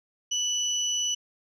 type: tone pair together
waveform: sine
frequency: 2960 / 5961 Hz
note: F#7 / F#8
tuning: 0 / +12 cents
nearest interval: octave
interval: 1212 cents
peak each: -27 dBFS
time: 0.31-1.15 s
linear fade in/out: 10 ms
effects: tanh soft clip ceiling -17 dBFS